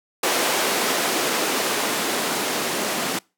blue noise with band-pass filter sweep, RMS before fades -23 dBFS, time 0.23-3.19 s, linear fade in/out 5 ms, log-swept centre 390 to 230 Hz, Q 0.9, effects noise-tail reverb RT60 0.3 s tail -26 dB re dry + high-pass 150 Hz 12 dB/octave

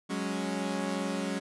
sawtooth chord, F# suspended second, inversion none, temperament equal, 185 / 207.7 / 277.2 Hz, F#3 / G#3 / C#4, 0 / 0 / 0 cents, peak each -31 dBFS, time 0.09-1.4 s, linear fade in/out 20 ms, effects resampled to 24000 Hz

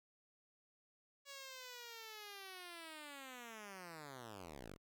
5% pulse linear sweep, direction down, 564 to 37.55 Hz, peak -39 dBFS, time 1.25-4.78 s, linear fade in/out 50 ms, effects none

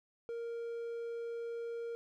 triangle tone, 466.2 Hz, A#4, in tune, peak -36 dBFS, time 0.29-1.95 s, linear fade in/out 0 ms, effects none

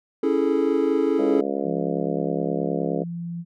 triangle chord, A major seventh, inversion first, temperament equal, 277.2 / 329.6 / 415.3 / 440 Hz, C#4 / E4 / G#4 / A4, 0 / 0 / 0 / 0 cents, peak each -22 dBFS, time 0.23-1.41 s, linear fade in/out 5 ms
harmonic tone, 69.6 Hz, C#2, 8 cents sharp, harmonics 3 / 4 / 5 / 6 / 7 / 8 / 9 / 10, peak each -32 / -29 / -31 / -30 / -30 / -33 / -34 / -36 dBFS, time 1.18-3.04 s, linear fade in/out 20 ms
sine tone with pitch glide, 173 to 170.72 Hz, F3 to F3, -16 to -39 cents, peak -28 dBFS, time 1.63-3.45 s, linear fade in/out 50 ms, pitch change -23 cents, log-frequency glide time 1.94-2.1 s
effects none

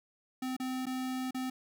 square tone with dropouts, 257.7 Hz, C4, 26 cents flat, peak -34 dBFS, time 0.42-1.5 s, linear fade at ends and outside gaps 5 ms, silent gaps 0.566-0.599 / 0.857-0.866 / 1.309-1.345 s, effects none

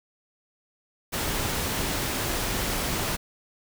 pink noise, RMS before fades -28 dBFS, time 1.12-3.17 s, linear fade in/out 20 ms, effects none

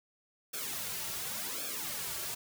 white noise with flanger, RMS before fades -38 dBFS, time 0.53-2.35 s, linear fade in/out 10 ms, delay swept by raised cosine 1 to 4 ms, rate 0.9 Hz, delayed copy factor -0.85, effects none

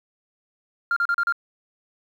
sine tone bursts, 1395 Hz, F6, 2 cents flat, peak -17 dBFS, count 5, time 0.91-1.324 s, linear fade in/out 2 ms, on 54 ms, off 36 ms, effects tanh soft clip ceiling -16 dBFS + 9-bit

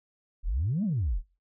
sine exponential two-way sweep, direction up then down, 34.65 to 229.6 to 34.65 Hz, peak -24 dBFS, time 0.43-1.22 s, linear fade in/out 50 ms, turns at 0.84 s, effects noise-tail reverb RT60 0.3 s tail -20 dB re dry + tanh soft clip ceiling -21 dBFS

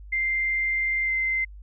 sine tone with pitch glide, 2093 to 2076 Hz, C7 to C7, 0 to -14 cents, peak -22 dBFS, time 0.12-1.45 s, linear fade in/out 10 ms, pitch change -14 cents, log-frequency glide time 1.05-1.1 s, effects added 50 Hz sine -40 dBFS peak until 1.62 s

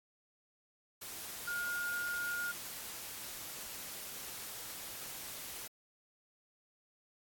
sine tone in noise, 1424 Hz, F6, 33 cents sharp, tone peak -35 dBFS, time 1.47-2.52 s, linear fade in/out 10 ms, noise white, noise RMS -45 dBFS, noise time 1.01-5.68 s, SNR +7 dB, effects AAC 64 kbps

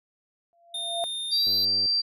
sine tone with exponential growth, 684 Hz, F5, 36 cents flat, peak -24 dBFS, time 0.53-1.04 s, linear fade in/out 0 ms, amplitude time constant 110 ms
square tone with pitch glide, 3638 to 4037 Hz, A#7 to B7, -43 to +37 cents, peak -30 dBFS, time 0.74-1.65 s, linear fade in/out 5 ms, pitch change +180 cents, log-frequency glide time 1.3-1.51 s
sine tone, 4699 Hz, D8, in tune, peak -21 dBFS, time 1.31-2.02 s, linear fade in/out 20 ms
click train, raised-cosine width 2 ms, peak -30 dBFS, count 36, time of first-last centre 1.47-1.858 s, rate 90.2 Hz
effects none

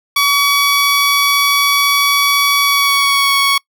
15% pulse tone with pitch glide, 1134 to 1113.9 Hz, C#6 to C#6, +39 to +8 cents, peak -4 dBFS, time 0.16-3.58 s, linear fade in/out 5 ms, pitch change -31 cents, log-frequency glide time 2.6-3.34 s, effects noise-tail reverb RT60 0.1 s tail -25 dB re dry

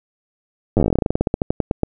slowing click train, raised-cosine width 2 ms, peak -3 dBFS, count 25, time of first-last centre 0.77-1.833 s, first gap 9 ms, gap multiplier 1.12, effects none

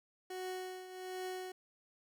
30% pulse tone with tremolo, 370 Hz, F#4, in tune, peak -36 dBFS, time 0.3-1.52 s, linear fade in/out 5 ms, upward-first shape triangle, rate 1.3 Hz, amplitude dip 70%, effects none

